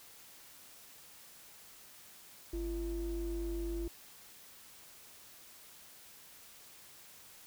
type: ring-modulated tone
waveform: triangle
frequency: 145.3 Hz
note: D3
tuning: 18 cents flat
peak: -29 dBFS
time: 2.53-3.88 s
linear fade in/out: 5 ms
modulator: 195 Hz
effects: tanh soft clip ceiling -27 dBFS + white hiss -56 dBFS RMS until 7.46 s